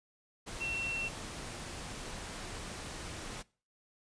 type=tone in noise; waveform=sine; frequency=2711 Hz; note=E7; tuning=48 cents sharp; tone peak=-34 dBFS; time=0.6-1.09 s; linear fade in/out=20 ms; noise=pink; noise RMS=-43 dBFS; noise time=0.46-3.43 s; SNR=+6 dB; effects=noise-tail reverb RT60 0.4 s tail -23 dB re dry + resampled to 22050 Hz